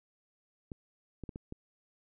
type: clicks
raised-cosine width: 3 ms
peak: -28 dBFS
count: 5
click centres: 0.718 / 1.237 / 1.292 / 1.359 / 1.524 s
effects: none